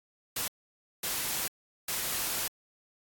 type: noise bursts at uneven times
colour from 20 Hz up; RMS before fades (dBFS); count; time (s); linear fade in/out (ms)
white; -32; 3; 0.36-0.48 / 1.03-1.48 / 1.88-2.48; 5
effects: AAC 64 kbps